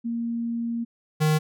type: tone pair in turn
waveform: sine / square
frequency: 233.1 / 154.46 Hz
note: A#3 / D#3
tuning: 0 / -12 cents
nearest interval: perfect fifth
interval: 712 cents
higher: first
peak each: -25 / -19 dBFS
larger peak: second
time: 0.04-0.85 / 1.2-1.39 s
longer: first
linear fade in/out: 20 ms
effects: none